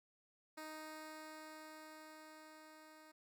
10% pulse tone with level ramp, 311.1 Hz, D#4, in tune, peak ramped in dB -39 to -51 dBFS, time 0.57-3.12 s, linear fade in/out 10 ms, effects none

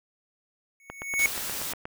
square tone with exponential growth, 2217 Hz, C#7, in tune, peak -18 dBFS, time 0.8-1.26 s, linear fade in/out 1 ms, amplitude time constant 100 ms
click train, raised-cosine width 0.5 ms, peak -20 dBFS, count 9, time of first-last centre 0.9-1.855 s, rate 8.38 Hz
white noise, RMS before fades -33 dBFS, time 1.19-1.73 s, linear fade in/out 2 ms
effects none

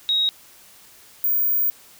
sine tone pair in turn, 3790 / 15230 Hz, A#7 / A#9, +28 / +36 cents, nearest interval 2 octaves, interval 2408 cents, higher second, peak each -17 dBFS, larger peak neither, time 0.09-0.29 / 1.24-1.7 s, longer second, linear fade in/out 0 ms, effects white hiss -49 dBFS RMS until 1.99 s

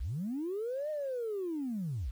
sine linear two-way sweep, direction up then down, 45.24 to 621 to 45.24 Hz, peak -32 dBFS, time 0-2.11 s, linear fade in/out 10 ms, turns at 0.9 s, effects tanh soft clip ceiling -28 dBFS + 10-bit

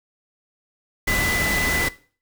sine tone in noise, 2000 Hz, B6, 21 cents sharp, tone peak -21 dBFS, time 1.07-1.89 s, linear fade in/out 10 ms, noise pink, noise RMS -24 dBFS, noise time 1.07-1.89 s, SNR 0 dB, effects noise-tail reverb RT60 0.4 s tail -18 dB re dry

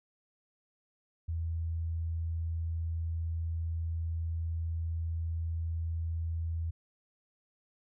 sine tone, 82.41 Hz, E2, in tune, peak -31 dBFS, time 1.28-6.71 s, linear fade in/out 10 ms, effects none

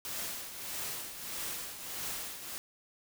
white noise with tremolo, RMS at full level -37 dBFS, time 0.05-2.58 s, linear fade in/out 0 ms, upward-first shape triangle, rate 1.6 Hz, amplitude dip 65%, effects none

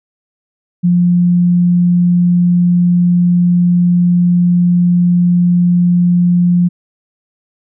sine tone, 176 Hz, F3, 14 cents sharp, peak -7 dBFS, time 0.83-6.69 s, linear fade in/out 20 ms, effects none

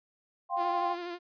sine chord, F suspended second, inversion none, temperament just, 698.5 / 785.8 / 1047.7 Hz, F5 / G5 / C6, 0 / +4 / +2 cents, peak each -32 dBFS, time 0.49-0.96 s, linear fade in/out 50 ms
sawtooth tone with vibrato, 349.2 Hz, F4, in tune, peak -32 dBFS, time 0.56-1.19 s, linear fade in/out 50 ms, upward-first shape sine, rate 12 Hz, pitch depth 33 cents each way
effects resampled to 11025 Hz

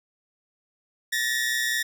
sawtooth tone pair together, 1764 / 1889 Hz, A6 / A#6, +4 / +22 cents, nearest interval minor second, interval 118 cents, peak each -23 dBFS, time 1.12-1.83 s, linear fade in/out 10 ms, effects none

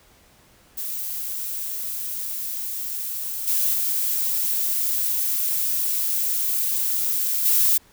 violet noise with level steps, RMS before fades -29 / -21 / -23 / -18 dBFS, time 0.77-7.78 s, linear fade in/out 10 ms, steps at 3.47 / 3.73 / 7.45 s, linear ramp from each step 10 ms, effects pink hiss -55 dBFS RMS until 7.92 s

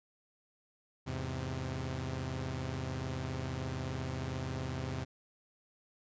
sawtooth chord, E augmented, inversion none, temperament equal, 82.41 / 103.83 / 130.81 Hz, E2 / G#2 / B#2, 0 / 0 / 0 cents, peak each -37 / -40 / -34 dBFS, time 1.06-5.05 s, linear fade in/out 20 ms, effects resampled to 16000 Hz

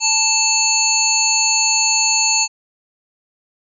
harmonic tone with a mistuned harmonic, 880 Hz, A5, in tune, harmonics 1 / 3 / 5 / 7 / 8, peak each -23 / -20 / -18 / -20 / -19 dBFS, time 0-2.48 s, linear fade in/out 50 ms, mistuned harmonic 7, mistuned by +77 cents, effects none

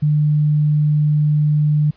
sine tone, 150 Hz, D3, 37 cents sharp, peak -12 dBFS, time 0.02-1.91 s, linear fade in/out 10 ms, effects pink hiss -55 dBFS RMS until 1.96 s + resampled to 11025 Hz

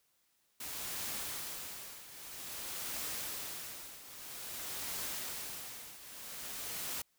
white noise with tremolo, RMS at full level -39 dBFS, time 0.6-7.02 s, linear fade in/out 5 ms, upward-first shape triangle, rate 0.51 Hz, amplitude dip 80%, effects white hiss -75 dBFS RMS until 7.18 s

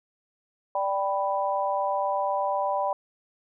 sine chord, G major, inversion second, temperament equal, 587.3 / 784 / 987.8 Hz, D5 / G5 / B5, 0 / 0 / 0 cents, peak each -28 dBFS, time 0.75-2.93 s, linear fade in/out 2 ms, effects none

